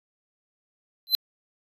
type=tone with exponential growth; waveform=square; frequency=4062 Hz; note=B7; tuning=48 cents sharp; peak=-13 dBFS; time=1.07-1.15 s; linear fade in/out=0 ms; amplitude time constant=17 ms; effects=resampled to 32000 Hz